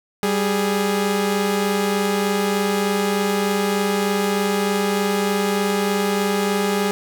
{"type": "tone pair together", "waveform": "sawtooth", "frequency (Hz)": [196, 415.3], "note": ["G3", "G#4"], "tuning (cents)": [0, 0], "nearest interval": "octave + minor second", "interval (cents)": 1300, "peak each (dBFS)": -17, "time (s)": [0.23, 6.91], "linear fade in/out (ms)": 0, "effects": []}